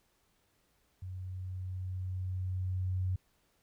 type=tone with level ramp; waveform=sine; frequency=92.5 Hz; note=F#2; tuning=in tune; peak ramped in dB=-39 to -29 dBFS; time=1.02-3.16 s; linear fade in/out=5 ms; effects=pink hiss -73 dBFS RMS until 3.62 s